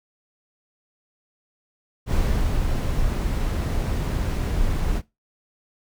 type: noise with ADSR envelope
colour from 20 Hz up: brown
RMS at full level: -20 dBFS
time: 2.06-5.02 s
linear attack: 61 ms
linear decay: 500 ms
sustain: -3 dB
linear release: 49 ms
effects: noise-tail reverb RT60 0.2 s tail -18 dB re dry